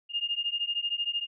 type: beating tone pair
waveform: sine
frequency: 2823 / 2836 Hz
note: F7 / F7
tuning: +18 / +26 cents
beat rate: 13 Hz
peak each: -31 dBFS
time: 0.09-1.27 s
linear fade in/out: 50 ms
effects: none